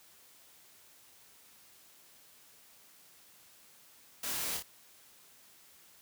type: noise with echo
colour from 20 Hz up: white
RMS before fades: -38 dBFS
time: 4.23-4.57 s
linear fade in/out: 5 ms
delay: 28 ms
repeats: 2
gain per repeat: -3 dB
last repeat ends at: 4.626 s
effects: white hiss -60 dBFS RMS until 6.01 s + high-pass 60 Hz 12 dB/octave